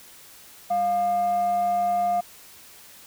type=tone with frequency modulation; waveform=sine; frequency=704 Hz; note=F5; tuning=14 cents sharp; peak=-19 dBFS; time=0.7-2.21 s; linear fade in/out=10 ms; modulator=508 Hz; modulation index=0.22; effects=tanh soft clip ceiling -16 dBFS + white hiss -48 dBFS RMS until 3.06 s